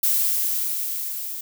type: noise with level ramp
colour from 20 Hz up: violet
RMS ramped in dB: -19 to -32 dBFS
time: 0.03-1.41 s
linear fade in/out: 5 ms
effects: none